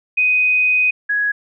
sine tone pair in turn, 2500 / 1668.5 Hz, D#7 / G#6, +8 / +8 cents, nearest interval perfect fifth, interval 700 cents, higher first, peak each -12 / -15 dBFS, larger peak first, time 0.17-0.91 / 1.09-1.32 s, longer first, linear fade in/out 10 ms, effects none

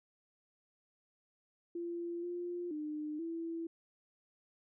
sine tone with pitch steps, 343 / 350.8 / 302.6 / 331.5 Hz, F4 / F4 / D#4 / E4, -31 / +8 / -48 / +10 cents, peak -37 dBFS, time 1.75-3.67 s, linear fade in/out 5 ms, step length 480 ms, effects none

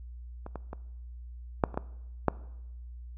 clicks, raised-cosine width 1 ms, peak -26 / -23 / -24 / -8 / -26 / -15 / -8 dBFS, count 7, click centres 0.464 / 0.557 / 0.731 / 1.638 / 1.743 / 1.775 / 2.283 s, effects noise-tail reverb RT60 0.9 s tail -20 dB re dry + added 60 Hz sine -41 dBFS peak until 3.17 s

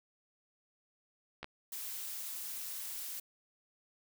clicks, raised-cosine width 0.3 ms, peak -26 dBFS, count 2, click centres 1.43 / 1.444 s
blue noise, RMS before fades -42 dBFS, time 1.72-3.2 s, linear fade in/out 5 ms
effects none

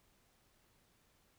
silence, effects pink hiss -72 dBFS RMS until 1.38 s

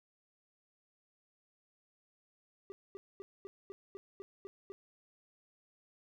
triangle tone bursts, 392 Hz, G4, in tune, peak -40 dBFS, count 9, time 2.7-4.72 s, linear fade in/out 0 ms, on 20 ms, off 230 ms, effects none

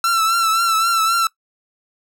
45% pulse tone with vibrato, 1340 Hz, E6, 28 cents sharp, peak -14 dBFS, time 0.04-1.27 s, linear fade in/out 2 ms, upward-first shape triangle, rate 3.8 Hz, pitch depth 56 cents each way, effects noise-tail reverb RT60 0.1 s tail -20 dB re dry

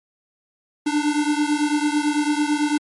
square beating tone pair, 293.7 / 302.7 Hz, D4 / D#4, 0 / -48 cents, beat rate 9 Hz, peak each -21 / -23 dBFS, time 0.86-2.78 s, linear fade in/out 10 ms, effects MP3 48 kbps

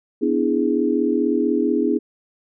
sine chord, E dominant seventh, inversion second, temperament equal with one note detuned, 249.2 / 293.7 / 329.6 / 415.3 Hz, B3 / D4 / E4 / G#4, +16 / 0 / 0 / 0 cents, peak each -22 dBFS, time 0.21-1.99 s, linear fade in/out 20 ms, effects none

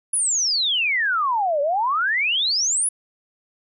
sine exponential two-way sweep, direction down then up, 10548 to 554.4 to 10548 Hz, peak -18 dBFS, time 0.13-2.89 s, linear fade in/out 5 ms, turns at 1.61 s, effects none

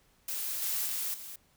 blue noise with level steps, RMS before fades -35 / -32 / -34 / -44 dBFS, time 0.28-1.36 s, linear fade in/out 5 ms, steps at 0.62 / 0.86 / 1.14 s, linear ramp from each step 2 ms, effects pink hiss -67 dBFS RMS until 1.56 s

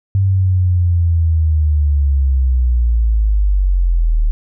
sine linear sweep, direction down, 98 to 37.36 Hz, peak -10 dBFS, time 0.15-4.31 s, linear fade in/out 0 ms, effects none

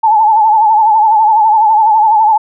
sine tone with vibrato, 867 Hz, A5, 26 cents flat, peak -5 dBFS, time 0.03-2.38 s, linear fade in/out 10 ms, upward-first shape triangle, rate 12 Hz, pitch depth 87 cents each way, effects none

